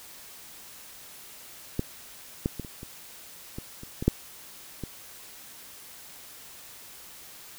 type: clicks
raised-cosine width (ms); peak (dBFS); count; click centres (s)
3; -13 / -12 / -20 / -28 / -27 / -22 / -28 / -18 / -6 / -20; 10; 1.794 / 2.459 / 2.597 / 2.648 / 2.831 / 3.585 / 3.834 / 4.025 / 4.08 / 4.837
effects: white hiss -47 dBFS RMS until 7.58 s